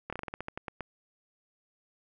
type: slowing click train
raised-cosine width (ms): 0.5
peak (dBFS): -21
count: 12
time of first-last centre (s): 0.1-0.807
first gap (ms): 26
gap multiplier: 1.17
effects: none